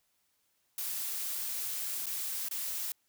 blue noise with dropouts, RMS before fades -36 dBFS, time 0.78-2.92 s, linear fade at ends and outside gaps 2 ms, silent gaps 2.059-2.066 / 2.486-2.511 s, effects white hiss -75 dBFS RMS until 3.08 s

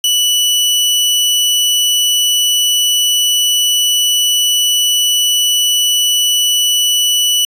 sawtooth tone, 2960 Hz, F#7, in tune, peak -7 dBFS, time 0.04-7.45 s, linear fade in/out 2 ms, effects resampled to 32000 Hz

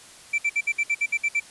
triangle tone bursts, 2336 Hz, D7, 10 cents flat, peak -18 dBFS, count 10, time 0.33-1.401 s, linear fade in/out 10 ms, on 54 ms, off 59 ms, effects white hiss -47 dBFS RMS until 1.5 s + resampled to 24000 Hz

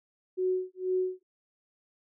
sine tone with tremolo, 370 Hz, F#4, in tune, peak -24 dBFS, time 0.37-1.23 s, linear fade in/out 20 ms, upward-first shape sine, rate 2.1 Hz, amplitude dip 100%, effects none

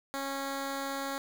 10% pulse tone, 274.5 Hz, C#4, 17 cents flat, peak -25 dBFS, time 0.14-1.18 s, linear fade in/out 0 ms, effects 9-bit

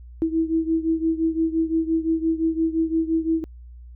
sine beating tone pair, 323 / 328.8 Hz, E4 / E4, -35 / -4 cents, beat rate 5.8 Hz, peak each -21 / -24 dBFS, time 0.22-3.44 s, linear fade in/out 0 ms, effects added 60 Hz sine -39 dBFS peak until 3.95 s

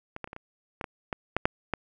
clicks, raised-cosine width 0.5 ms, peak -22 / -19 / -30 / -25 / -25 / -18 / -18 / -15 / -9 / -6 / -12 dBFS, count 11, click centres 0.164 / 0.243 / 0.275 / 0.331 / 0.364 / 0.812 / 0.842 / 1.128 / 1.366 / 1.455 / 1.737 s, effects none

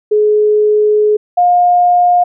sine tone pair in turn, 422.6 / 710.7 Hz, G#4 / F5, +30 / +30 cents, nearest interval major sixth, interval 900 cents, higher second, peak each -7 / -6 dBFS, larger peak second, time 0.11-1.17 / 1.37-2.24 s, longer first, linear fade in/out 10 ms, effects none

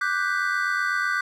triangle chord, G major seventh, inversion second, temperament equal, 1174.7 / 1480 / 1568 / 1975.5 Hz, D6 / F#6 / G6 / B6, 0 / 0 / 0 / 0 cents, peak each -27 / -24 / -25 / -30 dBFS, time 0.01-1.21 s, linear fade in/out 5 ms, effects none

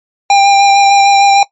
square tone with vibrato, 797 Hz, G5, 28 cents sharp, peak -5 dBFS, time 0.3-1.43 s, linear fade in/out 2 ms, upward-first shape sine, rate 6.6 Hz, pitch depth 14 cents each way, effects noise-tail reverb RT60 0.1 s tail -19 dB re dry + MP3 32 kbps

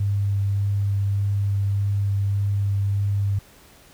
sine tone with vibrato, 100 Hz, G2, 35 cents sharp, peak -19 dBFS, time 0-3.39 s, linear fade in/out 5 ms, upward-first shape sine, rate 1.7 Hz, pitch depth 10 cents each way, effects pink hiss -51 dBFS RMS until 3.93 s

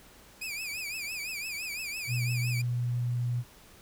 sawtooth tone with vibrato, 2441 Hz, D#7, 34 cents flat, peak -31 dBFS, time 0.41-2.62 s, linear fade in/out 10 ms, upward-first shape triangle, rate 5.9 Hz, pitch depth 150 cents each way
sine tone, 121.6 Hz, B2, 26 cents flat, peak -27 dBFS, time 2.07-3.44 s, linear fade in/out 50 ms
effects pink hiss -55 dBFS RMS until 3.81 s

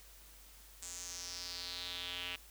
square tone with band-pass filter sweep, 88.8 Hz, F2, 29 cents sharp, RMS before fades -44 dBFS, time 0.82-2.36 s, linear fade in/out 5 ms, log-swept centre 7500 to 2800 Hz, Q 4.3, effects added 50 Hz sine -59 dBFS peak until 2.5 s + white hiss -59 dBFS RMS until 2.5 s

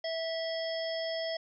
harmonic tone, 655 Hz, E5, 11 cents flat, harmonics 1 / 3 / 5 / 7 / 8, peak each -33 / -42 / -42 / -48 / -41 dBFS, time 0.04-1.37 s, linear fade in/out 5 ms, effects none

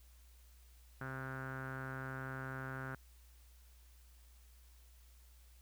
sawtooth tone with low-pass filter, 132 Hz, C3, 16 cents sharp, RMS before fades -44 dBFS, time 1.01-2.95 s, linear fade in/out 2 ms, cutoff 1500 Hz, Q 7.5, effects added 60 Hz sine -59 dBFS peak until 5.61 s + white hiss -69 dBFS RMS until 5.61 s

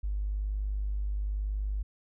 triangle tone with tanh clipping, 50.5 Hz, G#1, 48 cents flat, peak -28 dBFS, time 0.03-1.83 s, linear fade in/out 10 ms, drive 2 dB, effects none

